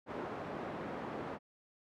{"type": "band-pass noise", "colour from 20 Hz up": "pink", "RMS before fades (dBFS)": -42, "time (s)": [0.06, 1.39], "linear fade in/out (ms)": 50, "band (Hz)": [200, 1200], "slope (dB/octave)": 12, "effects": []}